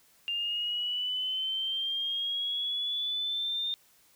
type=linear sweep; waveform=sine; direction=up; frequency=2794 to 3634 Hz; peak=-29 dBFS; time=0.28-3.74 s; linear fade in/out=0 ms; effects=white hiss -63 dBFS RMS until 4.15 s